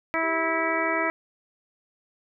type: harmonic tone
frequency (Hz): 326.4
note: E4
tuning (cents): -17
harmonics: 1 / 2 / 3 / 4 / 5 / 6 / 7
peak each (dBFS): -31 / -29 / -31 / -30 / -34 / -29 / -31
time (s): 0.14-1.1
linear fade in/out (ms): 0
type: tone with pitch glide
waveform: sine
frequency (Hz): 394.2 to 398.3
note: G4 to G4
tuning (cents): +10 to +28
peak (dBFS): -35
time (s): 0.22-1.09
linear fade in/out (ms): 20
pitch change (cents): +18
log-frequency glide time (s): 0.52-0.71
effects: none